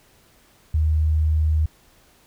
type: tone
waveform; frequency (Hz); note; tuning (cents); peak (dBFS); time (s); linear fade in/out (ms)
sine; 77.78; D#2; 0; -16; 0.74-1.66; 5
effects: pink hiss -56 dBFS RMS until 2.26 s